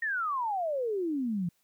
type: exponential sweep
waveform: sine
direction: down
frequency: 1876 to 165.9 Hz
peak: -28 dBFS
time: 0.02-1.49 s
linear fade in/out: 5 ms
effects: white hiss -72 dBFS RMS until 1.63 s